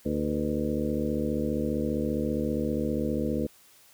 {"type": "harmonic tone with a mistuned harmonic", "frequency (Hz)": 75, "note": "D2", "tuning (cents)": 37, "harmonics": [1, 2, 3, 4, 5, 6, 7, 8], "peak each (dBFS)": [-36, -36, -30, -32, -36, -37, -33, -42], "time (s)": [0.05, 3.47], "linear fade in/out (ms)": 10, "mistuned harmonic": 7, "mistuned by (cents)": -86, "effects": ["white hiss -57 dBFS RMS until 3.93 s"]}